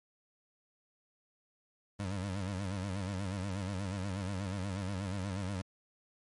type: tone with vibrato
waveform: 25% pulse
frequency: 96.3 Hz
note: G2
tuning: 30 cents flat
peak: -31 dBFS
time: 1.99-5.62 s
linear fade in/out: 10 ms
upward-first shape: sine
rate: 8.3 Hz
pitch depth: 110 cents each way
effects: MP3 48 kbps